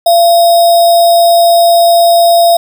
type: tone with sample-and-hold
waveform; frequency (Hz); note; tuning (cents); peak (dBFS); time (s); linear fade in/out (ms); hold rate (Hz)
sine; 683; F5; -39; -3; 0.06-2.57; 5; 4410
effects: none